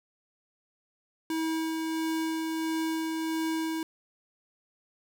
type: tone with tremolo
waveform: square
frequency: 321.6 Hz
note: E4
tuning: 43 cents flat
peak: -28 dBFS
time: 1.3-3.83 s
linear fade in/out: 2 ms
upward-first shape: sine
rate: 1.5 Hz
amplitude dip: 25%
effects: none